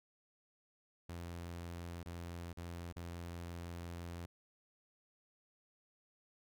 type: tone with dropouts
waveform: sawtooth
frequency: 85.9 Hz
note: F2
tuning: 28 cents flat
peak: -40 dBFS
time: 1.09-4.26 s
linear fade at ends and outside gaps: 5 ms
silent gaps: 2.031-2.059 / 2.53-2.572 / 2.925-2.962 s
effects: none